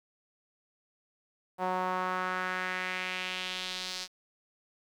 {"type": "tone with band-pass filter sweep", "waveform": "sawtooth", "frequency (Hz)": 184, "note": "F#3", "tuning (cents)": -9, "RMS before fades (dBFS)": -34, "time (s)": [1.58, 4.08], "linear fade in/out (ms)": 50, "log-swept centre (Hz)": [820, 4900], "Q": 2.2, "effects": ["10-bit"]}